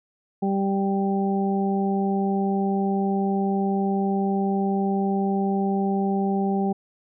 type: harmonic tone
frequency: 196 Hz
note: G3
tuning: in tune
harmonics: 1 / 2 / 3 / 4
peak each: -22 / -27 / -37 / -28 dBFS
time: 0.42-6.73 s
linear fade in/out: 10 ms
effects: none